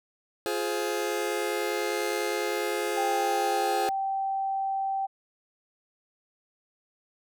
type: chord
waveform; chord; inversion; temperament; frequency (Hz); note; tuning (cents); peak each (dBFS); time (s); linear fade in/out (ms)
sawtooth; F minor; none; just; 349.2 / 419.1 / 523.8; F4 / Ab4 / C5; 0 / +16 / +2; -28 / -26 / -29; 0.46-3.89; 0
type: tone with pitch glide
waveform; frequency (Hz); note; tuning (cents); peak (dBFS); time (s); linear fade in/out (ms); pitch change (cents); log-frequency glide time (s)
sine; 793 to 778; G5 to G5; +20 to -13; -26; 2.96-5.07; 20; -33; 3.34-3.87
effects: none